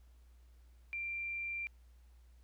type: tone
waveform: sine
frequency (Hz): 2367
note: D7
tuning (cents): +13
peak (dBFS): -37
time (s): 0.93-1.67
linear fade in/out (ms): 0
effects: added 60 Hz sine -58 dBFS peak until 2.43 s + pink hiss -75 dBFS RMS until 2.43 s